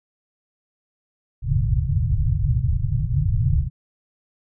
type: low-pass noise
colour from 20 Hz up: white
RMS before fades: -20 dBFS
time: 1.42-3.7 s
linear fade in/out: 50 ms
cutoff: 150 Hz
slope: 96 dB/octave
effects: none